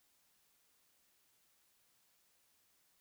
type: silence
effects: white hiss -74 dBFS RMS until 3 s